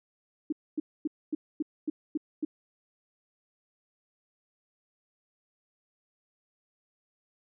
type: tone bursts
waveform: sine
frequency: 305.7 Hz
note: D#4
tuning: 30 cents flat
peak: -26 dBFS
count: 8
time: 0.5-2.45 s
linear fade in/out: 5 ms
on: 25 ms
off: 250 ms
effects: none